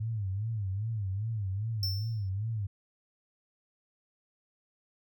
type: tone with vibrato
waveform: sine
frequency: 103.83 Hz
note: G#2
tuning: in tune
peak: -30 dBFS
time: 0-2.67 s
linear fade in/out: 10 ms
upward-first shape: sine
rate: 2.5 Hz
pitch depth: 170 cents each way
type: tone with exponential decay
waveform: square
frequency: 5370 Hz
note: E8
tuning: 31 cents sharp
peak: -29 dBFS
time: 1.83-2.29 s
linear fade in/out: 1 ms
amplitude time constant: 100 ms
effects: none